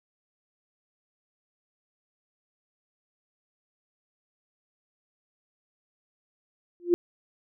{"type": "tone with exponential growth", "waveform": "sine", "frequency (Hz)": 349.2, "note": "F4", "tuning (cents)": 0, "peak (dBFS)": -13, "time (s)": [6.8, 6.94], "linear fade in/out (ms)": 0, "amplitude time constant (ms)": 29, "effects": []}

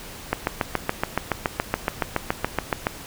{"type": "click train", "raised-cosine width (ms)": 0.5, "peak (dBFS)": -5, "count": 19, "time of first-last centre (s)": [0.33, 2.869], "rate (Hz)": 7.09, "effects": ["pink hiss -39 dBFS RMS until 3.06 s"]}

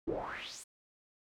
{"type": "noise with band-pass filter sweep", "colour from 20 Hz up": "brown", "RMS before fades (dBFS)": -40, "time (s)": [0.07, 0.64], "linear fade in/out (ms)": 10, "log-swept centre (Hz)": [330, 9800], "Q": 4.9, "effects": []}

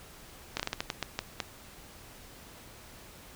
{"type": "slowing click train", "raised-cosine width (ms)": 0.2, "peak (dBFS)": -13, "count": 10, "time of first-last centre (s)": [0.57, 1.402], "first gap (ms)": 26, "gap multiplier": 1.3, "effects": ["pink hiss -51 dBFS RMS until 3.35 s"]}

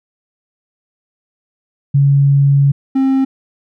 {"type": "tone pair in turn", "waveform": ["sine", "triangle"], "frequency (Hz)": [140.1, 266.9], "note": ["C#3", "C4"], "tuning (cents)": [19, 35], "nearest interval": "major seventh", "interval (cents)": 1116, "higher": "second", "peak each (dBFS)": [-7, -8], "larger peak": "first", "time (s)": [[1.94, 2.72], [2.95, 3.25]], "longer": "first", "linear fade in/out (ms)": 10, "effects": []}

